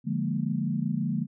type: chord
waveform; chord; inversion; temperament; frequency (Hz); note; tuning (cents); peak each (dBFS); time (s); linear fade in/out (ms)
sine; Bb dominant seventh; first; equal; 146.83 / 174.61 / 207.7 / 233.1; D3 / F3 / Ab3 / Bb3; 0 / 0 / 0 / 0; -31; 0.04-1.27; 50
effects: none